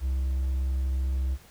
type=tone with hard clipping; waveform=triangle; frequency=65.9 Hz; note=C2; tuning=13 cents sharp; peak=-25 dBFS; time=0-1.38 s; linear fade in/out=50 ms; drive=5 dB; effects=pink hiss -54 dBFS RMS until 1.5 s